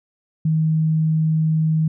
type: tone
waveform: sine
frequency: 158.1 Hz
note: D#3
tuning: 28 cents sharp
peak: -15 dBFS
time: 0.45-1.88 s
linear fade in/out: 5 ms
effects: none